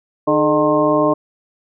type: harmonic tone with a mistuned harmonic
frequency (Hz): 151.8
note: D#3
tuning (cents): -42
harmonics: 1 / 2 / 3 / 4 / 5 / 6 / 7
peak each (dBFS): -27 / -17 / -20 / -16 / -28 / -25 / -19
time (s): 0.27-1.14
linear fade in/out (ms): 10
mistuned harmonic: 3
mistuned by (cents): -100
effects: none